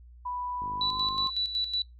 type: tone with pitch glide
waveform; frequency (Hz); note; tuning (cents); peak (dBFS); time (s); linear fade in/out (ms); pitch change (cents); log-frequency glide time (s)
sine; 987.8 to 1058.7; B5 to C6; 0 to +20; -31; 0.25-1.3; 10; +120; 0.76-1.17
type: click train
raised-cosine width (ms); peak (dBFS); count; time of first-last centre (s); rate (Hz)
3; -33; 34; 0.62-1.263; 51.3
type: tone with tremolo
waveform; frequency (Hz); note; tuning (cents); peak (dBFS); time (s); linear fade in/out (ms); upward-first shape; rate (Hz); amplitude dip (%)
sine; 3951; B7; 0; -25; 0.81-1.82; 2; square; 5.4; 60
effects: noise-tail reverb RT60 0.2 s tail -23 dB re dry + added 60 Hz sine -48 dBFS peak until 1.99 s